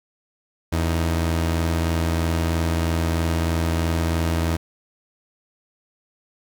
sawtooth tone pair together, 83.1 / 313.7 Hz, E2 / D#4, +15 / +14 cents, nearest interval octave + major seventh, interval 2299 cents, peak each -16 / -26 dBFS, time 0.72-4.57 s, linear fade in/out 10 ms, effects none

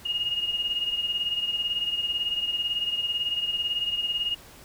sine beating tone pair, 2855 / 2873 Hz, F7 / F7, +37 / +48 cents, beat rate 18 Hz, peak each -26 / -32 dBFS, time 0.05-4.35 s, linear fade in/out 10 ms, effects pink hiss -49 dBFS RMS until 4.64 s

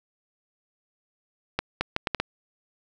accelerating click train, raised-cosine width 0.3 ms, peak -8 dBFS, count 6, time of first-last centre 1.59-2.2 s, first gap 220 ms, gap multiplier 0.7, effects none

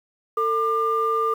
sine tone pair together, 448.4 / 1197.1 Hz, A4 / D6, +33 / +33 cents, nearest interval octave + perfect fourth, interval 1700 cents, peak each -23 / -20 dBFS, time 0.37-1.34 s, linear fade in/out 5 ms, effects tanh soft clip ceiling -12 dBFS + 8-bit

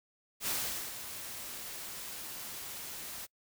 white noise with ADSR envelope, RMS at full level -33 dBFS, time 0.4-3.27 s, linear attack 76 ms, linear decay 440 ms, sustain -10 dB, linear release 27 ms, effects noise-tail reverb RT60 0.1 s tail -25 dB re dry

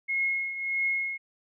sine tone with tremolo, 2163 Hz, C#7, 43 cents flat, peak -23 dBFS, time 0.08-1.18 s, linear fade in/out 20 ms, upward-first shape triangle, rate 1.6 Hz, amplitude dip 70%, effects none

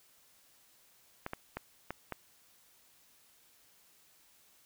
clicks, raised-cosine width 0.5 ms, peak -22 dBFS, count 5, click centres 1.264 / 1.334 / 1.57 / 1.906 / 2.123 s, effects white hiss -65 dBFS RMS until 4.65 s

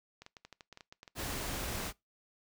clicks, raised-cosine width 0.2 ms, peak -32 dBFS, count 12, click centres 0.22 / 0.264 / 0.368 / 0.45 / 0.527 / 0.608 / 0.727 / 0.774 / 0.808 / 0.925 / 1.031 / 1.078 s
pink noise, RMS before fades -38 dBFS, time 1.15-1.93 s, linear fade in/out 50 ms
effects noise-tail reverb RT60 0.2 s tail -23 dB re dry

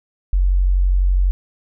sine tone, 46 Hz, F#1, 9 cents flat, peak -12 dBFS, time 0.33-1.31 s, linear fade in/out 0 ms, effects none

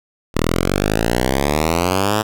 5% pulse exponential sweep, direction up, 38.13 to 110 Hz, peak -4 dBFS, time 0.34-2.23 s, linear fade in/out 20 ms, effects none

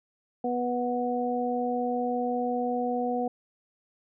harmonic tone, 245.2 Hz, B3, 12 cents flat, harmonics 1 / 2 / 3, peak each -30 / -30 / -30 dBFS, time 0.44-3.28 s, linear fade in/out 5 ms, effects none

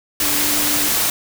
sine tone in noise, 293.7 Hz, D4, in tune, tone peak -27 dBFS, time 0.22-0.88 s, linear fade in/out 2 ms, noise white, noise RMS -18 dBFS, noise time 0.2-1.1 s, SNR -12 dB, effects none

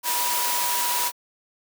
sine tone in noise, 970 Hz, B5, 31 cents flat, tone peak -27 dBFS, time 0.03-1.12 s, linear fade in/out 50 ms, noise white, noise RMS -25 dBFS, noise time 0.03-1.12 s, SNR -5 dB, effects high-pass 400 Hz 12 dB/octave

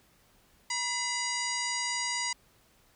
harmonic tone with a mistuned harmonic, 964 Hz, B5, 42 cents flat, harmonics 1 / 2 / 3 / 4 / 5 / 6 / 7 / 8 / 9, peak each -37 / -35 / -42 / -44 / -35 / -43 / -37 / -47 / -42 dBFS, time 0.7-2.33 s, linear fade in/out 5 ms, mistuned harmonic 2, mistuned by +81 cents, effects pink hiss -64 dBFS RMS until 2.95 s

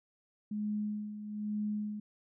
sine tone with tremolo, 210.1 Hz, G#3, 20 cents sharp, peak -31 dBFS, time 0.51-2 s, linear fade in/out 5 ms, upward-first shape sine, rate 1.1 Hz, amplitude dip 65%, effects none

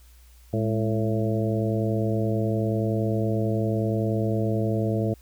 harmonic tone with a mistuned harmonic, 110.9 Hz, A2, 14 cents sharp, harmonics 1 / 2 / 3 / 4 / 5 / 6, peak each -25 / -28 / -30 / -31 / -32 / -33 dBFS, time 0.53-5.14 s, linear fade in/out 5 ms, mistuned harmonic 2, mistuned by -80 cents, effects added 60 Hz sine -49 dBFS peak until 5.21 s + white hiss -59 dBFS RMS until 5.21 s

